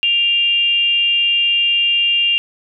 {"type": "tone with frequency modulation", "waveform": "sine", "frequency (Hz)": 2796, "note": "F7", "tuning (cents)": 1, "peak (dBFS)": -12, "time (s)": [0.03, 2.38], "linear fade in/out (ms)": 0, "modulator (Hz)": 421, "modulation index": 0.35, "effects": []}